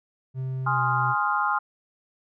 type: tone with pitch glide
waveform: triangle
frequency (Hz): 130.81 to 126.21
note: C3 to B2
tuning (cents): 0 to +38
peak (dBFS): -25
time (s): 0.34-1.15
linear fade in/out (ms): 50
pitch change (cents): -62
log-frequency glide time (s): 0.72-0.8
type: chord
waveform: sine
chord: F minor seventh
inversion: first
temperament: equal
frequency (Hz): 830.6 / 1046.5 / 1244.5 / 1396.9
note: Ab5 / C6 / Eb6 / F6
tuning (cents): 0 / 0 / 0 / 0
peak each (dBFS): -27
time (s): 0.66-1.59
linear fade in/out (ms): 10
effects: none